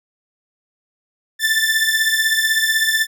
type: beating tone pair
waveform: sawtooth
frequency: 1761 / 1777 Hz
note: A6 / A6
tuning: +1 / +17 cents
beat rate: 16 Hz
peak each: -14 / -15 dBFS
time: 1.39-3.07 s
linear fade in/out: 50 ms
effects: none